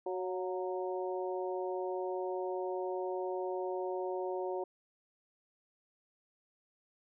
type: harmonic tone with a mistuned harmonic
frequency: 185 Hz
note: F#3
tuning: in tune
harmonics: 2 / 3 / 4 / 5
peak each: -36 / -40 / -42 / -44 dBFS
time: 0.06-4.64 s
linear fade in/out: 5 ms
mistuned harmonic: 4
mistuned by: -35 cents
effects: none